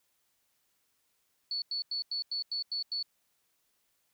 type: tone bursts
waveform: sine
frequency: 4435 Hz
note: C#8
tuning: in tune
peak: -31 dBFS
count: 8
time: 1.51-3.027 s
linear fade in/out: 2 ms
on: 110 ms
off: 91 ms
effects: white hiss -75 dBFS RMS until 4.13 s